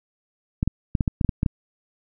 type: clicks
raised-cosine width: 5 ms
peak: -8 dBFS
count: 10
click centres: 0.629 / 0.676 / 0.952 / 1.008 / 1.078 / 1.212 / 1.247 / 1.292 / 1.431 / 1.462 s
effects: none